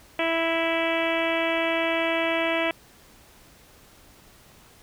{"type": "harmonic tone", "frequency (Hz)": 329.6, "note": "E4", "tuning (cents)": 0, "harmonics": [1, 2, 3, 4, 5, 6, 7, 8, 9, 10], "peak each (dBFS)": [-29, -26, -33, -35, -35, -32, -31, -32, -37, -38], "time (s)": [0.19, 2.71], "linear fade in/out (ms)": 2, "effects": ["pink hiss -53 dBFS RMS until 4.82 s"]}